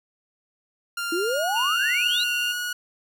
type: tone with pitch glide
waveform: sawtooth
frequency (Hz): 1396 to 1454.4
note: F6 to F#6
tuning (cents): -1 to -30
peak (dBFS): -23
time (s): 0.97-2.73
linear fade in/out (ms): 5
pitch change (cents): +71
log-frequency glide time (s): 1.23-1.52
type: exponential sweep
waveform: sine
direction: up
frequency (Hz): 321.8 to 4186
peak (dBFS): -23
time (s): 1.12-2.24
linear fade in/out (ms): 5
type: tone with vibrato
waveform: sine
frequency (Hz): 2794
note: F7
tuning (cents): 0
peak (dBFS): -24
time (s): 1.55-2.53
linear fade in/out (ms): 20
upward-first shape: triangle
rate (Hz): 2.2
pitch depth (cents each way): 19
effects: none